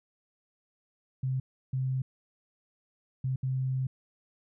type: tone bursts at uneven times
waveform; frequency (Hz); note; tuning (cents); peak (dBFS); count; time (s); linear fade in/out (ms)
sine; 130.81; C3; 0; -27; 4; 1.23-1.4 / 1.73-2.02 / 3.24-3.36 / 3.43-3.87; 5
effects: none